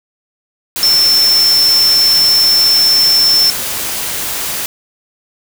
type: tone in noise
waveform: sine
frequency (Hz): 5360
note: E8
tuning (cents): +28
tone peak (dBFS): -7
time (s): 0.83-3.5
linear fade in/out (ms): 0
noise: white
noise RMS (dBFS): -19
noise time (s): 0.76-4.66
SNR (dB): +9
effects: none